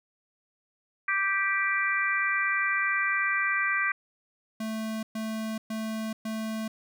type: harmonic tone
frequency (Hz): 391.9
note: G4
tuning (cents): 0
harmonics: 3 / 4 / 5 / 6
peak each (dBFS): -31 / -29 / -28 / -31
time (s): 1.08-3.92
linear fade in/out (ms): 5
type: tone bursts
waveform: square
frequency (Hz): 220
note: A3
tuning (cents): 0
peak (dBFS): -31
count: 4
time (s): 4.6-6.68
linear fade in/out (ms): 5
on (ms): 430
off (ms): 120
effects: none